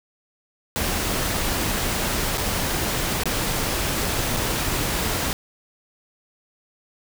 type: noise with dropouts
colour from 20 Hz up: pink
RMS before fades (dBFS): -24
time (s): 0.76-5.33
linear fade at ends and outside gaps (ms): 0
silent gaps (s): 2.374-2.38 / 3.235-3.256 / 4.365-4.369
effects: none